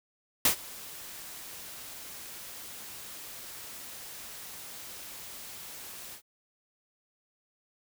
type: noise with ADSR envelope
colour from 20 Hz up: white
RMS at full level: -21 dBFS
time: 0.45-6.22 s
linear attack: 3 ms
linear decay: 98 ms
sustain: -23 dB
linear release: 86 ms
effects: none